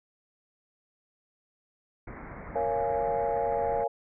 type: low-pass noise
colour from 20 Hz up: pink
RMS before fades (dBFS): -42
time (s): 2.07-3.84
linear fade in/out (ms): 5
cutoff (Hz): 2200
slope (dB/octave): 96
type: chord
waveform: sine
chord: Bb minor seventh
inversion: none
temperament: equal with one note detuned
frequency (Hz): 466.2 / 554.4 / 688.4 / 830.6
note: Bb4 / Db5 / F5 / Ab5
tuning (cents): 0 / 0 / -25 / 0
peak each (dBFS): -31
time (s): 2.55-3.88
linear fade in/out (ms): 10
effects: none